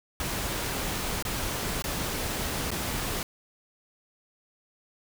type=noise with dropouts; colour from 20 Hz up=pink; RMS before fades=-31 dBFS; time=0.2-3.23 s; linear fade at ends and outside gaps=1 ms; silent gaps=1.225-1.251 / 1.822-1.841 / 2.706-2.715 s; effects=none